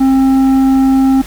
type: tone with tanh clipping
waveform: triangle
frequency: 266.5 Hz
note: C4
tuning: 32 cents sharp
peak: -8 dBFS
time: 0-1.22 s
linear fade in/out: 10 ms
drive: 12 dB
effects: added 50 Hz sine -29 dBFS peak until 1.26 s + pink hiss -33 dBFS RMS until 1.26 s